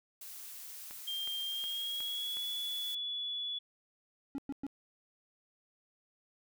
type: noise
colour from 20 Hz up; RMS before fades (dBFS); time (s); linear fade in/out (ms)
blue; -47; 0.21-2.95; 5
type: click train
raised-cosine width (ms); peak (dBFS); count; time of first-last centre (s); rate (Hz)
0.3; -33; 5; 0.91-2.37; 2.74
type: tone with pitch glide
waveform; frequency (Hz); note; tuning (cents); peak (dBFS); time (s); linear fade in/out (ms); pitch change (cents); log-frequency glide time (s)
sine; 3192 to 3421; G7 to A7; +31 to -49; -35; 1.07-3.59; 10; +120; 1.47-2.52
type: tone bursts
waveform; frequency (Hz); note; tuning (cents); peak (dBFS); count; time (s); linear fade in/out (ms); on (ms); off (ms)
triangle; 277.2; C#4; 0; -33; 3; 4.35-4.666; 0; 32; 110
effects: none